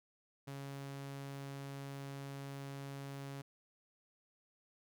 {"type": "tone", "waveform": "sawtooth", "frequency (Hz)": 138.59, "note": "C#3", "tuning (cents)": 0, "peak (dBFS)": -40, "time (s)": [0.47, 3.42], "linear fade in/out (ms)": 10, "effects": []}